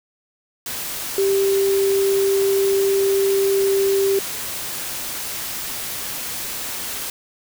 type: tone in noise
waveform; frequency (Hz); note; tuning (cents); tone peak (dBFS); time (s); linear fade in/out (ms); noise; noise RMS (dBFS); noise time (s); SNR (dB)
sine; 392; G4; 0; -15; 1.18-4.19; 2; white; -28; 0.66-7.1; +10
effects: none